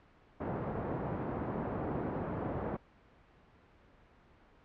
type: band-pass noise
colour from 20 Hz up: pink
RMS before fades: -37 dBFS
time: 0.4-2.77 s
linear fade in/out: 10 ms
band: 100 to 920 Hz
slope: 12 dB/octave
effects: pink hiss -62 dBFS RMS until 4.64 s + low-pass 2000 Hz 12 dB/octave